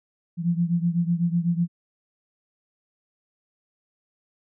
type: beating tone pair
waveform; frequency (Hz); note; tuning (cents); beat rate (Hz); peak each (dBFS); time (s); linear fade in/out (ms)
sine; 169.1 / 177.1; E3 / F3; +44 / +24; 8; -22 / -25; 0.37-1.68; 50
effects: none